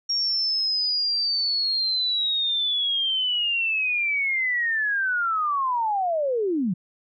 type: linear sweep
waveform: sine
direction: down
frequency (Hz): 5588 to 164.81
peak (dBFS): -21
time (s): 0.09-6.74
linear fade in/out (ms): 10
effects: none